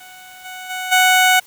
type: tone with level steps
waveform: 15% pulse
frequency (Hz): 741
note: F#5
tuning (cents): +2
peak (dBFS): -32 / -24 / -17 / -4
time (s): 0-1.4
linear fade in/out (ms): 10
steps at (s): 0.44 / 0.69 / 0.91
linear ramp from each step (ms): 20
effects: white hiss -47 dBFS RMS until 1.46 s